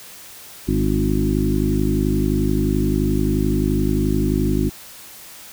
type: harmonic tone with a mistuned harmonic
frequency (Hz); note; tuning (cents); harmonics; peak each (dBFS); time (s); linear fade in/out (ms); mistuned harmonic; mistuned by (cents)
51.5; G#1; -14; 1 / 2 / 3 / 4 / 5 / 6 / 7; -22 / -25 / -24 / -24 / -24 / -24 / -25; 0.67-4.7; 20; 5; +29
effects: white hiss -40 dBFS RMS until 5.52 s